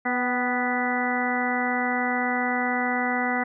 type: harmonic tone with a mistuned harmonic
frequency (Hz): 246.9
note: B3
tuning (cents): 0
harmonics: 1 / 2 / 3 / 4 / 5 / 6 / 7 / 8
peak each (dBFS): -28 / -33 / -28 / -35 / -34 / -32 / -36 / -28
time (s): 0.05-3.44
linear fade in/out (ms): 10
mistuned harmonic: 3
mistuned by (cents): +32
effects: none